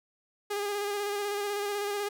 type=tone with vibrato; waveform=sawtooth; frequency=408.2 Hz; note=G#4; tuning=30 cents flat; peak=-26 dBFS; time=0.5-2.09 s; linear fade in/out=10 ms; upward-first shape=square; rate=16 Hz; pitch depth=23 cents each way; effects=none